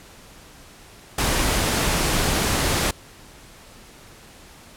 pink noise, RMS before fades -21 dBFS, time 1.18-2.91 s, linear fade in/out 5 ms, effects pink hiss -46 dBFS RMS until 4.76 s + low-pass 12000 Hz 12 dB/octave

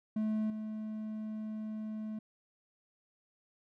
triangle tone with level steps, 216.2 Hz, A3, 30 cents flat, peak -28 / -35 dBFS, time 0.16-2.19 s, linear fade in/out 5 ms, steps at 0.5 s, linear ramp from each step 2 ms, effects none

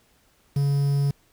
triangle tone with quantisation, 140.8 Hz, C#3, 27 cents sharp, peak -17 dBFS, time 0.56-1.11 s, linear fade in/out 5 ms, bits 7, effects pink hiss -62 dBFS RMS until 1.32 s

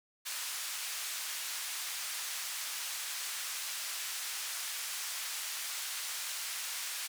white band-pass noise, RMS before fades -39 dBFS, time 0.25-7.08 s, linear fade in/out 20 ms, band 1200 to 10000 Hz, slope 12 dB/octave, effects none

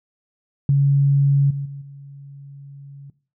sine tone with level steps, 140 Hz, C#3, 18 cents sharp, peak -12 / -23 / -30 / -36 dBFS, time 0.69-3.1 s, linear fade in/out 2 ms, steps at 1.5 / 1.65 / 1.81 s, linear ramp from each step 10 ms, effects noise-tail reverb RT60 0.4 s tail -18 dB re dry

